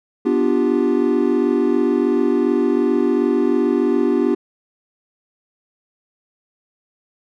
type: chord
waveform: triangle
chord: G dominant seventh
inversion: first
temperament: equal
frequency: 246.9 / 293.7 / 349.2 / 392 Hz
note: B3 / D4 / F4 / G4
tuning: 0 / 0 / 0 / 0 cents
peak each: -18 dBFS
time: 0.25-4.35 s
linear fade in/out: 10 ms
effects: none